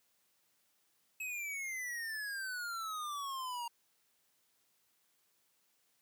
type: exponential sweep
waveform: square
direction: down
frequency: 2581 to 932.3 Hz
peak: -39 dBFS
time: 1.2-3.68 s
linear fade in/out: 5 ms
effects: white hiss -75 dBFS RMS until 6.01 s + high-pass 100 Hz 12 dB/octave